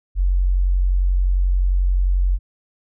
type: tone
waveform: sine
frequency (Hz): 45.68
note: F#1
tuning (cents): -21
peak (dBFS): -14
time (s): 0.15-2.39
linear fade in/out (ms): 50
effects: none